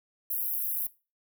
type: high-pass noise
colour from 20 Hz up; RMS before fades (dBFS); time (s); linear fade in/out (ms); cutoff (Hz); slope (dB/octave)
pink; -31; 0.3-0.87; 5; 11000; 96
effects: noise-tail reverb RT60 0.3 s tail -19 dB re dry